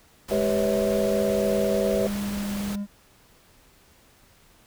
pink noise, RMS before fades -36 dBFS, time 0.28-2.76 s, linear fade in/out 10 ms
triangle tone with pitch glide, 208.5 to 202.8 Hz, G#3 to G#3, +7 to -41 cents, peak -25 dBFS, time 0.29-2.87 s, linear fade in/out 50 ms, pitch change -48 cents, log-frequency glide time 0.69-2.35 s
sine chord, C# half-diminished seventh, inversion second, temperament equal with one note detuned, 392 / 493.9 / 554.4 / 646.4 Hz, G4 / B4 / C#5 / E5, 0 / 0 / 0 / -34 cents, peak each -27 dBFS, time 0.31-2.07 s, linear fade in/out 2 ms
effects pink hiss -57 dBFS RMS until 4.66 s

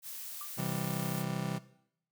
blue noise, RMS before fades -43 dBFS, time 0.02-1.25 s, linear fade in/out 50 ms
sine tone with exponential decay, 1178 Hz, D6, 5 cents sharp, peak -40 dBFS, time 0.41-0.52 s, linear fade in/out 2 ms, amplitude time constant 22 ms
40% pulse chord, C major, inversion none, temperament just, 130.81 / 163.52 / 196.22 Hz, C3 / E3 / G3, 0 / -14 / +2 cents, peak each -37 / -36 / -38 dBFS, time 0.57-1.59 s, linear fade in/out 20 ms
effects noise-tail reverb RT60 0.7 s tail -17 dB re dry

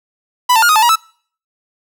45% pulse tone with pitch steps, 991 / 894 / 1420 / 1249 / 875 / 955 / 1310 Hz, B5 / A5 / F6 / D#6 / A5 / A#5 / E6, +6 / +27 / +28 / +6 / -10 / +42 / -11 cents, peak -8 dBFS, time 0.49-0.959 s, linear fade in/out 10 ms, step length 67 ms, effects noise-tail reverb RT60 0.5 s tail -25 dB re dry

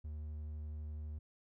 triangle tone, 76 Hz, D#2, 40 cents flat, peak -39 dBFS, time 0.04-1.19 s, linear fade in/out 10 ms, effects none

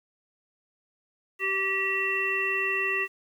harmonic tone, 386.9 Hz, G4, 23 cents flat, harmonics 1 / 3 / 5 / 7, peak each -33 / -35 / -28 / -28 dBFS, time 1.39-3.08 s, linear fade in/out 50 ms, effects 9-bit

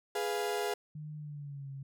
35% pulse chord, F diminished, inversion first, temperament equal, 415.3 / 493.9 / 698.5 Hz, Ab4 / Cb5 / F5, 0 / 0 / 0 cents, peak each -32 / -37 / -36 dBFS, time 0.15-0.74 s, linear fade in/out 5 ms
sine tone with pitch glide, 151.8 to 136.81 Hz, D#3 to C#3, -42 to -22 cents, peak -40 dBFS, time 0.95-1.83 s, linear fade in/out 5 ms, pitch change -180 cents, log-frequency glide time 1.16-1.7 s
effects none

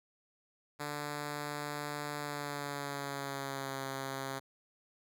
5% pulse tone with pitch glide, 146.83 to 135.42 Hz, D3 to C#3, 0 to -40 cents, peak -26 dBFS, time 0.79-4.4 s, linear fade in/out 20 ms, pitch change -140 cents, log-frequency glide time 2.17-3.82 s, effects none

